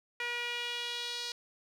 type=tone with band-pass filter sweep; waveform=sawtooth; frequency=480.1 Hz; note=B4; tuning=49 cents flat; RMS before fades=-37 dBFS; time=0.2-1.32 s; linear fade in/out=2 ms; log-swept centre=2200 to 4400 Hz; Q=2.6; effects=10-bit